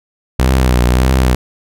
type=tone with vibrato; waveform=sawtooth; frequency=62.9 Hz; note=B1; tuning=32 cents sharp; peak=-5 dBFS; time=0.39-1.35 s; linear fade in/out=5 ms; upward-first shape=triangle; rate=1.7 Hz; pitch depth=77 cents each way; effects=none